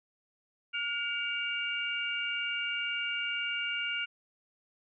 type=tone cluster; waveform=sine; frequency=1431 / 2281 / 2801 Hz; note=F6 / C#7 / F7; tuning=+42 / +49 / +4 cents; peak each=-36 / -36 / -34 dBFS; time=0.73-4.06 s; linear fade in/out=20 ms; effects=none